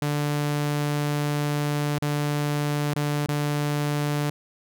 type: tone with dropouts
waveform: sawtooth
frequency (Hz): 146.83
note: D3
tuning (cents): 0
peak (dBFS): -19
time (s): 0.02-4.3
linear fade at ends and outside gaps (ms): 2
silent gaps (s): 1.985-2.022 / 2.938-2.96 / 3.261-3.286
effects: none